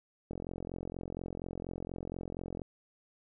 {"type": "click train", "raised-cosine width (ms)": 2, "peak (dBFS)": -26, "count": 103, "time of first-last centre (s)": [0.31, 2.618], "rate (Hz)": 44.2, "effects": []}